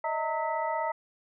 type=tone cluster; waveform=sine; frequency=604 / 640 / 916 / 1286 / 1974 Hz; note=D5 / D#5 / A#5 / E6 / B6; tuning=+48 / +49 / -31 / -43 / -1 cents; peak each=-38 / -33 / -30 / -37 / -39 dBFS; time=0.04-0.92 s; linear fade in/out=5 ms; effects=none